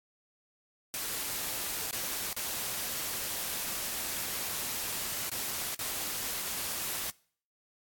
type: noise with dropouts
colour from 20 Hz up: white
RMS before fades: -35 dBFS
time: 0.94-7.1 s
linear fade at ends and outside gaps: 0 ms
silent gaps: 1.91-1.929 / 2.33-2.365 / 5.294-5.316 / 5.747-5.791 s
effects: noise-tail reverb RT60 0.5 s tail -23 dB re dry + AAC 64 kbps